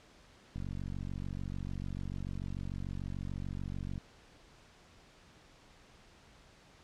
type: click train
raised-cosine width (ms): 5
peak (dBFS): -28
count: 161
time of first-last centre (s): 0.56-3.979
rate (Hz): 46.8
effects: pink hiss -60 dBFS RMS until 6.83 s + low-pass 6000 Hz 12 dB/octave